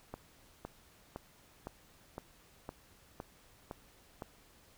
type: click train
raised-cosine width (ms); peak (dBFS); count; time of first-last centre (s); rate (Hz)
1; -27; 9; 0.14-4.222; 1.96
effects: pink hiss -63 dBFS RMS until 4.77 s